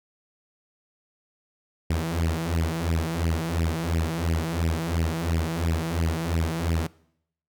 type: tone with flanger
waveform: sawtooth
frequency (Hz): 82.3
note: E2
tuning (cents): -2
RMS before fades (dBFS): -26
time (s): 1.9-6.87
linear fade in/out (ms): 5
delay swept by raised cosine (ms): 0.38 to 6.38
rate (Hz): 2.9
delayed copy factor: +0.9
effects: noise-tail reverb RT60 0.7 s tail -22 dB re dry